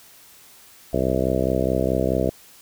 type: harmonic tone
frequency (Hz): 64.7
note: C2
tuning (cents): -19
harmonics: 1 / 2 / 3 / 4 / 5 / 6 / 7 / 8 / 9 / 10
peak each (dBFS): -28 / -28 / -28 / -28 / -28 / -28 / -28 / -28 / -28 / -28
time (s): 0.93-2.3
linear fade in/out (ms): 5
effects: white hiss -49 dBFS RMS until 2.61 s